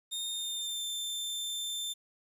sawtooth tone with pitch glide, 3661 to 3565 Hz, A#7 to A7, -32 to +22 cents, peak -31 dBFS, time 0.11-1.94 s, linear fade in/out 20 ms, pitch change -46 cents, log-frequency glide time 0.3-0.84 s, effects resampled to 32000 Hz + 10-bit

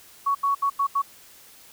sine tone bursts at uneven times, 1117 Hz, C#6, 13 cents sharp, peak -19 dBFS, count 5, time 0.26-0.35 / 0.43-0.55 / 0.62-0.7 / 0.79-0.87 / 0.95-1.02 s, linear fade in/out 10 ms, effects white hiss -50 dBFS RMS until 1.72 s

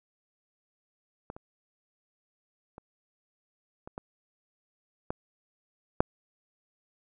clicks, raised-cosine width 1 ms, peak -24 / -30 / -30 / -28 / -23 / -17 / -6 dBFS, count 7, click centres 1.301 / 1.365 / 2.781 / 3.875 / 3.979 / 5.105 / 6.005 s, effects none

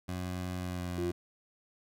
20% pulse tone with pitch glide, 90.8 to 88.67 Hz, F#2 to F2, -32 to +27 cents, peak -30 dBFS, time 0.08-1.12 s, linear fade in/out 10 ms, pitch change -41 cents, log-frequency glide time 0.58-0.86 s
sine tone, 349.2 Hz, F4, in tune, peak -32 dBFS, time 0.98-1.11 s, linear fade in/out 2 ms
effects none

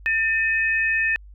sine tone pair together, 1795 / 2536 Hz, A6 / D#7, +34 / +32 cents, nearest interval tritone, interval 598 cents, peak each -20 / -23 dBFS, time 0.06-1.16 s, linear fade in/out 0 ms, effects added 50 Hz sine -41 dBFS peak until 1.34 s

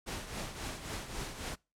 pink noise with tremolo, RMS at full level -38 dBFS, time 0.06-1.56 s, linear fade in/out 20 ms, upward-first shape triangle, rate 3.7 Hz, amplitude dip 65%, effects noise-tail reverb RT60 0.3 s tail -26 dB re dry + low-pass 10000 Hz 12 dB/octave

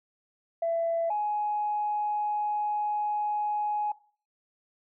sine tone pair in turn, 668 / 837.7 Hz, E5 / G#5, +23 / +15 cents, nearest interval major third, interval 392 cents, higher second, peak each -24 / -25 dBFS, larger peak first, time 0.62-1.1 / 1.1-3.92 s, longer second, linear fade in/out 5 ms, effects noise-tail reverb RT60 0.4 s tail -18 dB re dry + tanh soft clip ceiling -20 dBFS

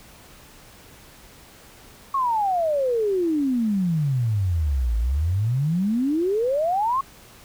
sine exponential two-way sweep, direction down then up, 1116 to 54.1 to 1116 Hz, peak -19 dBFS, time 2.14-7.01 s, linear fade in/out 5 ms, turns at 4.97 s, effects pink hiss -48 dBFS RMS until 7.44 s

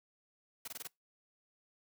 white noise bursts, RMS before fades -43 dBFS, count 5, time 0.65-0.874 s, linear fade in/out 5 ms, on 28 ms, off 21 ms, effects noise-tail reverb RT60 0.2 s tail -25 dB re dry + high-pass 100 Hz 12 dB/octave

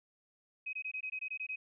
sine tone bursts, 2529 Hz, D#7, 28 cents sharp, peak -36 dBFS, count 10, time 0.66-1.56 s, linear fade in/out 10 ms, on 72 ms, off 20 ms, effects none

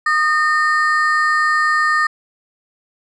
triangle ring-modulated tone, 1526 Hz, G6, 47 cents flat, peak -8 dBFS, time 0.06-2.07 s, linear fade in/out 5 ms, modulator 296 Hz, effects resampled to 24000 Hz

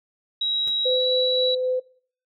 sine tone with pitch glide, 3852 to 3913 Hz, B7 to B7, -44 to -17 cents, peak -21 dBFS, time 0.41-1.55 s, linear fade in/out 5 ms, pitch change +27 cents, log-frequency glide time 0.84-1.07 s
pink noise with exponential decay, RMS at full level -38 dBFS, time 0.67-0.76 s, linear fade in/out 5 ms, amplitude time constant 18 ms
sine tone with tremolo, 509 Hz, C5, 48 cents flat, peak -20 dBFS, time 0.85-1.8 s, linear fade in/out 10 ms, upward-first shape sine, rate 3.8 Hz, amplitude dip 25%
effects noise-tail reverb RT60 0.5 s tail -21 dB re dry

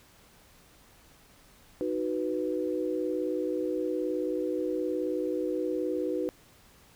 sine chord, B major, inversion first, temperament equal, 311.1 / 370 / 493.9 Hz, D#4 / F#4 / B4, 0 / 0 / 0 cents, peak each -32 dBFS, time 1.81-6.29 s, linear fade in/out 0 ms, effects pink hiss -58 dBFS RMS until 6.95 s

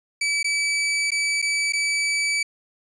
sawtooth tone with dropouts, 2300 Hz, D7, 37 cents flat, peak -17 dBFS, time 0.21-2.43 s, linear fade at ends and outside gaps 5 ms, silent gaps 0.43-0.443 / 1.106-1.117 / 1.418-1.424 / 1.724-1.733 s, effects resampled to 22050 Hz

